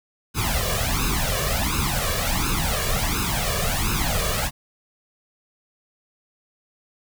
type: noise with flanger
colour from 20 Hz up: pink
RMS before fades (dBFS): -23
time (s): 0.34-4.51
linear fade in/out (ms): 50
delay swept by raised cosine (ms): 0.77 to 1.77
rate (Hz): 1.4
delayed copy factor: +0.9
effects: none